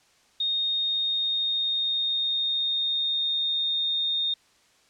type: tone with pitch glide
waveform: sine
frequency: 3700 to 3670 Hz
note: A#7 to A#7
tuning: -14 to -28 cents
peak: -23 dBFS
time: 0.4-4.34 s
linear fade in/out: 5 ms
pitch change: -14 cents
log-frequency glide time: 0.76-3.79 s
effects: white hiss -61 dBFS RMS until 4.89 s + low-pass 7000 Hz 12 dB/octave